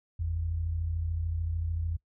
sine tone pair together, 49.8 / 83.3 Hz, G1 / E2, +28 / +19 cents, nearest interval major sixth, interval 891 cents, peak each -36 / -29 dBFS, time 0.19-1.97 s, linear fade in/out 10 ms, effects noise-tail reverb RT60 0.1 s tail -22 dB re dry

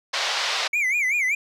white band-pass noise, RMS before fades -25 dBFS, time 0.13-0.68 s, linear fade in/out 10 ms, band 570 to 4900 Hz, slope 24 dB/octave
triangle tone with vibrato, 2214 Hz, C#7, 3 cents flat, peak -18 dBFS, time 0.73-1.35 s, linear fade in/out 5 ms, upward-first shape sine, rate 5.2 Hz, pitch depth 180 cents each way
effects none

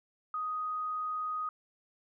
sine tone, 1248 Hz, D#6, 5 cents sharp, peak -32 dBFS, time 0.34-1.49 s, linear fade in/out 2 ms, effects none

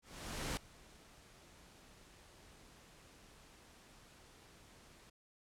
pink noise with ADSR envelope, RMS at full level -39 dBFS, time 0.02-5.1 s, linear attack 550 ms, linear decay 3 ms, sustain -22 dB, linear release 7 ms, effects low-pass 10000 Hz 12 dB/octave

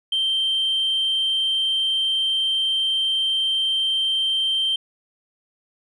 sine tone, 3136 Hz, G7, in tune, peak -17 dBFS, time 0.12-4.76 s, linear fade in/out 5 ms, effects tanh soft clip ceiling -16 dBFS

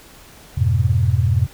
sine chord, F diminished, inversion none, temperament just, 87.31 / 104.77 / 125.72 Hz, F2 / Ab2 / Cb3, 0 / +16 / +31 cents, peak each -18 dBFS, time 0.57-1.47 s, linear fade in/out 10 ms, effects pink hiss -44 dBFS RMS until 1.53 s

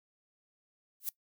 violet noise with exponential growth, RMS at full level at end -29 dBFS, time 1-1.09 s, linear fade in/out 2 ms, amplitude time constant 19 ms, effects noise-tail reverb RT60 0.1 s tail -21 dB re dry

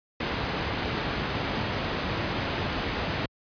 pink low-pass noise, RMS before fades -29 dBFS, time 0.2-3.26 s, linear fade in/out 5 ms, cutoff 3800 Hz, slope 12 dB/octave, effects high-pass 60 Hz 12 dB/octave + resampled to 11025 Hz

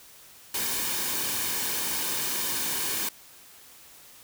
white noise with comb filter, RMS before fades -29 dBFS, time 0.54-3.09 s, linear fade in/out 5 ms, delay 1.5 ms, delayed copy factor -0.5, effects white hiss -51 dBFS RMS until 4.23 s

